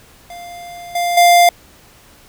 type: tone with level steps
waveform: square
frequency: 698.5 Hz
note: F5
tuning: in tune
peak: -31 / -16 / -7 dBFS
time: 0.3-1.49 s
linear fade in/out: 2 ms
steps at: 0.95 / 1.17 s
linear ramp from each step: 5 ms
effects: pink hiss -46 dBFS RMS until 2.28 s